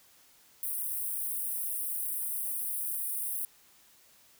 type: high-pass noise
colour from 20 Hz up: white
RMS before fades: -34 dBFS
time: 0.63-3.45 s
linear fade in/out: 0 ms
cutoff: 8800 Hz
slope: 96 dB/octave
effects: white hiss -61 dBFS RMS until 4.39 s